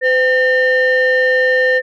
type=tone pair together; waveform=sine; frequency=510 / 1811.7 Hz; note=C5 / A#6; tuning=-44 / -50 cents; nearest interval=octave + minor seventh; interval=2194 cents; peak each=-11 dBFS; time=0.01-1.82 s; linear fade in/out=50 ms; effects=tanh soft clip ceiling -7 dBFS

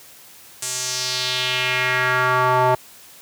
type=tone with band-pass filter sweep; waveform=square; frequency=126.9 Hz; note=B2; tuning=47 cents sharp; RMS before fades=-20 dBFS; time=0.62-2.75 s; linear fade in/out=5 ms; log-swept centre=8100 to 790 Hz; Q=2.4; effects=white hiss -45 dBFS RMS until 3.21 s + high-pass 60 Hz 12 dB/octave

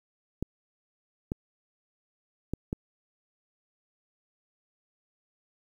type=clicks; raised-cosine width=3 ms; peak=-17 dBFS; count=4; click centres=0.426 / 1.319 / 2.536 / 2.729 s; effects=9-bit

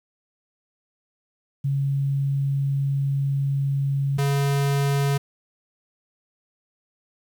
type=tone pair in turn; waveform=sine / square; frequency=138.59 / 140.28 Hz; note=C#3 / C#3; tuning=0 / +21 cents; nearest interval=unison; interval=21 cents; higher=second; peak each=-20 / -20 dBFS; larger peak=neither; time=1.64-4.18 / 4.18-5.18 s; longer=first; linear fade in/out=10 ms; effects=9-bit

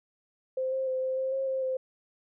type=tone with pitch steps; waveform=sine; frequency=520 / 528 / 518 / 521 / 526 / 536 / 528 / 520 Hz; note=C5 / C5 / C5 / C5 / C5 / C5 / C5 / C5; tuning=-11 / +16 / -17 / -7 / +9 / +42 / +16 / -11 cents; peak=-27 dBFS; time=0.57-1.77 s; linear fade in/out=5 ms; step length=150 ms; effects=none

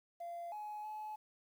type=tone with pitch steps; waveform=sine; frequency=688 / 843 / 855 Hz; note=F5 / G#5 / A5; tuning=-26 / +26 / -50 cents; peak=-40 dBFS; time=0.2-1.16 s; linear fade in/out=10 ms; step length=320 ms; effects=tanh soft clip ceiling -40 dBFS + 11-bit

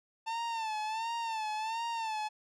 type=tone with vibrato; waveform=45% pulse; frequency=892 Hz; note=A5; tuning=23 cents sharp; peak=-33 dBFS; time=0.26-2.29 s; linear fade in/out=20 ms; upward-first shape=sine; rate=1.4 Hz; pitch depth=77 cents each way; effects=low-pass 6000 Hz 12 dB/octave

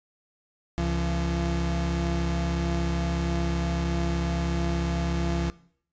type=tone pair together; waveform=35% pulse; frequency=68.31 / 170 Hz; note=C#2 / F3; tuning=-25 / -46 cents; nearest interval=octave + major third; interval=1579 cents; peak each=-26 dBFS; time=0.78-5.5 s; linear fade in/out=0 ms; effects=noise-tail reverb RT60 0.6 s tail -20 dB re dry + resampled to 16000 Hz

